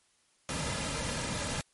pink noise with comb filter, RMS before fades -34 dBFS, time 0.49-1.61 s, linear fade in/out 0 ms, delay 2.7 ms, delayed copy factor -0.55, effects white hiss -69 dBFS RMS until 1.73 s + MP3 48 kbps

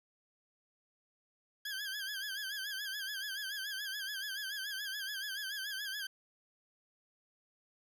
20% pulse tone with vibrato, 1619 Hz, G#6, 45 cents flat, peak -33 dBFS, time 1.65-6.07 s, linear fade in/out 5 ms, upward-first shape sine, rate 7 Hz, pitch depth 99 cents each way, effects none

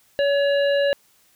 harmonic tone, 565 Hz, C#5, 33 cents sharp, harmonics 1 / 3 / 5 / 7, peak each -17 / -27 / -31 / -34 dBFS, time 0.19-0.93 s, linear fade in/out 0 ms, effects white hiss -59 dBFS RMS until 1.35 s

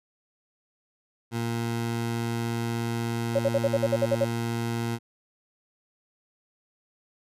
20% pulse tone, 116.54 Hz, A#2, in tune, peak -22 dBFS, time 1.31-4.99 s, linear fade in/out 50 ms
sine tone bursts, 554.4 Hz, C#5, in tune, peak -19 dBFS, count 10, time 3.35-4.248 s, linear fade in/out 10 ms, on 43 ms, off 52 ms
effects resampled to 32000 Hz

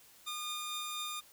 sawtooth tone pair together, 1214 / 3638 Hz, D#6 / A#7, -43 / -43 cents, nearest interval octave + perfect fifth, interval 1900 cents, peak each -37 / -37 dBFS, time 0.26-1.21 s, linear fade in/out 20 ms, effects white hiss -60 dBFS RMS until 1.32 s

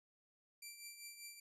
10% pulse tone with tremolo, 2349 Hz, D7, in tune, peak -39 dBFS, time 0.62-1.4 s, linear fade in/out 5 ms, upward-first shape triangle, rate 5.1 Hz, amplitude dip 65%, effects resampled to 32000 Hz

